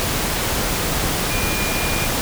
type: tone in noise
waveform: sine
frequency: 2419 Hz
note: D#7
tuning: 49 cents flat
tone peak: -27 dBFS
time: 1.3-2.07 s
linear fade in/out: 0 ms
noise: pink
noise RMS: -21 dBFS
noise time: 0-2.21 s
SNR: -9 dB
effects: none